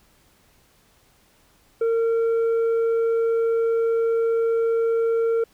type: tone with tanh clipping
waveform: sine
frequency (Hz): 457.5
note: A#4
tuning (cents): -32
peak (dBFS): -19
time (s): 1.81-5.44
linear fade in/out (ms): 5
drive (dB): 4
effects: pink hiss -59 dBFS RMS until 5.53 s